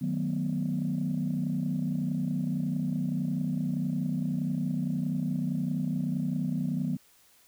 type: chord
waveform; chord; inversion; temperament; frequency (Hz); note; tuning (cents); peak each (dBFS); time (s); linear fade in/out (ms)
sine; B dominant seventh; first; just; 154.34 / 185.21 / 222.2 / 246.9; D#3 / F#3 / A3 / B3; -14 / +2 / +17 / 0; -31 / -31 / -37 / -31; 0.01-6.97; 10
effects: tanh soft clip ceiling -20 dBFS + white hiss -61 dBFS RMS until 7.47 s